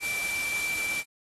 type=tone in noise; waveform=sine; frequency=2339 Hz; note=D7; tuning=8 cents flat; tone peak=-29 dBFS; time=0-1.04 s; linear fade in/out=50 ms; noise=white; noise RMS=-35 dBFS; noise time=0-1.04 s; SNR=+3 dB; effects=AAC 32 kbps